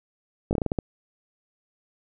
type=slowing click train; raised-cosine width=2 ms; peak=-11 dBFS; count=8; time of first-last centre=0.51-0.788 s; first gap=19 ms; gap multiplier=1.24; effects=none